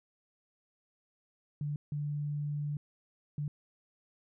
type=tone bursts at uneven times; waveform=sine; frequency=146.8 Hz; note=D3; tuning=in tune; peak=-32 dBFS; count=3; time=1.61-1.76 / 1.92-2.77 / 3.38-3.48 s; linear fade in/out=2 ms; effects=none